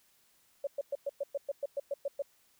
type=tone bursts; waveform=sine; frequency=562 Hz; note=C#5; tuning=24 cents sharp; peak=-30 dBFS; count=12; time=0.64-2.222 s; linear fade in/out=5 ms; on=31 ms; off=110 ms; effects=white hiss -68 dBFS RMS until 2.59 s